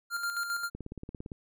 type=tone with tremolo; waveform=square; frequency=1396 Hz; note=F6; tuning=1 cent flat; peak=-30 dBFS; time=0.1-0.7 s; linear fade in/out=50 ms; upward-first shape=square; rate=7.5 Hz; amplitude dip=50%
type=click train; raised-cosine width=3 ms; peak=-27 dBFS; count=11; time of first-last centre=0.75-1.318 s; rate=17.6 Hz
effects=none